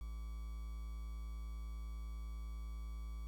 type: tone with quantisation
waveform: triangle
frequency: 55 Hz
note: A1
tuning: in tune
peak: -40 dBFS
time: 0.01-3.27 s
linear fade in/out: 0 ms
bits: 10
effects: none